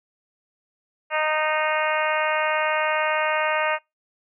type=harmonic tone; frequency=308.9 Hz; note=D#4; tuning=12 cents flat; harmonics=2 / 3 / 4 / 5 / 6 / 7 / 8 / 9; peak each=-25 / -27 / -28 / -29 / -30 / -30 / -31 / -32 dBFS; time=1.1-3.79 s; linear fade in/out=50 ms; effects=noise-tail reverb RT60 0.2 s tail -26 dB re dry